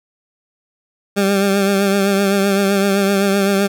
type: tone with vibrato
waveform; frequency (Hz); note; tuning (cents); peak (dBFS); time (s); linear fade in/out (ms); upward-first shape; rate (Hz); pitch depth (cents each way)
20% pulse; 197.7; G3; +15; -8; 1.16-3.68; 20; triangle; 7.8; 45
effects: none